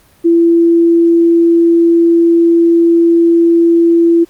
sine tone, 336.7 Hz, E4, 37 cents sharp, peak -5 dBFS, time 0.24-4.25 s, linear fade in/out 20 ms, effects pink hiss -48 dBFS RMS until 4.29 s + Opus 32 kbps

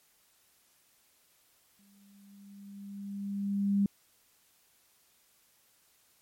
sine tone with exponential growth, 200 Hz, G3, 35 cents sharp, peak -22 dBFS, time 1.79-3.86 s, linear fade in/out 2 ms, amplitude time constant 450 ms, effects white hiss -67 dBFS RMS until 6.21 s + MP3 64 kbps

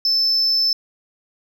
sine tone, 5274 Hz, E8, in tune, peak -13 dBFS, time 0.05-0.73 s, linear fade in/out 2 ms, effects tanh soft clip ceiling -13 dBFS

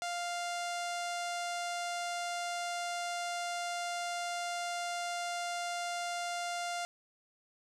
sawtooth tone with low-pass filter, 698.5 Hz, F5, in tune, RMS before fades -37 dBFS, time 0.02-6.85 s, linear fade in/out 0 ms, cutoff 7700 Hz, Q 1.5, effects none

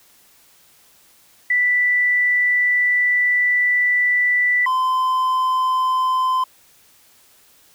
sine / triangle tone pair in turn, 1974 / 1029.2 Hz, B6 / C6, -1 / -29 cents, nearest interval major seventh, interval 1128 cents, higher first, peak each -14 dBFS, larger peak neither, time 1.5-4.66 / 4.66-6.44 s, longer first, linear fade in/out 5 ms, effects white hiss -53 dBFS RMS until 7.74 s

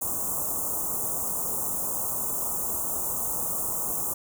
white band-stop noise, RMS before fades -29 dBFS, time 0.01-4.14 s, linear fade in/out 10 ms, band 1200 to 6800 Hz, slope 48 dB/octave, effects none

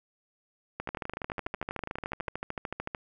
two click trains, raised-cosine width 0.5 ms, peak -18 / -20 dBFS, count 30 / 18, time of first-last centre 0.8-2.948 / 0.89-2.283 s, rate 13.5 / 12.2 Hz, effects none

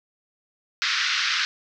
pink band-pass noise, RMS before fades -24 dBFS, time 0.82-1.45 s, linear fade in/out 0 ms, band 1300 to 5600 Hz, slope 48 dB/octave, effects none

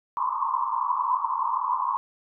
white band-pass noise, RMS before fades -26 dBFS, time 0.17-1.97 s, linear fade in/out 0 ms, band 940 to 1100 Hz, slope 96 dB/octave, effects none

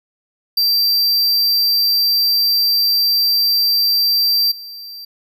square tone with level steps, 4699 Hz, D8, in tune, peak -13 / -31 dBFS, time 0.57-5.05 s, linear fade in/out 5 ms, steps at 4.51 s, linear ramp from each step 10 ms, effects none

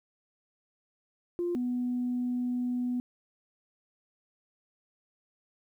sine tone pair in turn, 349.2 / 246.9 Hz, F4 / B3, 0 / 0 cents, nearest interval tritone, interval 600 cents, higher first, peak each -27 dBFS, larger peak neither, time 1.39-1.55 / 1.55-3 s, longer second, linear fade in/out 0 ms, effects tanh soft clip ceiling -23 dBFS + 11-bit

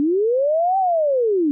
sine linear two-way sweep, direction up then down, 277.2 to 783 to 277.2 Hz, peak -15 dBFS, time 0-1.51 s, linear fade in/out 0 ms, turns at 0.78 s, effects none

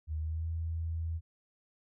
sine tone with pitch glide, 77.78 to 81.98 Hz, D#2 to E2, 0 to -9 cents, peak -32 dBFS, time 0.07-1.21 s, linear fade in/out 50 ms, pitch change +91 cents, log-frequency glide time 0.19-0.48 s, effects none

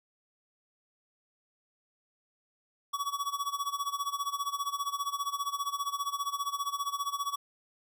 square tone with tremolo, 1131 Hz, C#6, 34 cents sharp, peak -29 dBFS, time 2.93-7.36 s, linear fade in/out 10 ms, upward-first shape sine, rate 15 Hz, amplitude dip 85%, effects none

